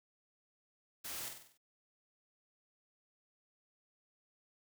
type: noise with echo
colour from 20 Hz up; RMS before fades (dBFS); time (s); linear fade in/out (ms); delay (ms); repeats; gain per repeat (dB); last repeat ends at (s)
white; -44; 1.04-1.29; 10; 48; 6; -5; 1.578
effects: none